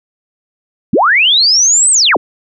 sine linear two-way sweep, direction up then down, 145.6 to 8400 to 145.6 Hz, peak -6 dBFS, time 0.93-2.17 s, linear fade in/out 5 ms, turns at 1.91 s, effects none

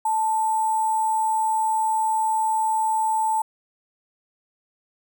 sine tone with sample-and-hold, 880 Hz, A5, in tune, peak -19 dBFS, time 0.05-3.42 s, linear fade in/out 5 ms, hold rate 8820 Hz, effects none

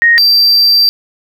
sine / triangle tone pair in turn, 1867 / 4694 Hz, A#6 / D8, +2 / -2 cents, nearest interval octave + major third, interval 1596 cents, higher second, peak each -4 dBFS, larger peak neither, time 0.02-0.18 / 0.18-0.89 s, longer second, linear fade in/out 0 ms, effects none

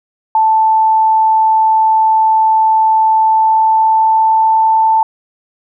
sine tone with pitch glide, 880 to 885.1 Hz, A5 to A5, 0 to +10 cents, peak -7 dBFS, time 0.35-5.03 s, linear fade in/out 2 ms, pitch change +10 cents, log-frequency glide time 3.16-4.66 s, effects none

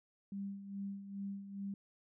sine tone with tremolo, 198.2 Hz, G3, 19 cents sharp, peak -38 dBFS, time 0.32-1.74 s, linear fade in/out 2 ms, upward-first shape sine, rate 2.4 Hz, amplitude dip 65%, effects none

